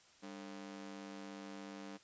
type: ring-modulated tone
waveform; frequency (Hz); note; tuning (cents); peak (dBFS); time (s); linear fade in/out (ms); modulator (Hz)
sawtooth; 246.9; B3; 0; -40; 0.22-1.98; 20; 48.5
effects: white hiss -65 dBFS RMS until 2.03 s + resampled to 16000 Hz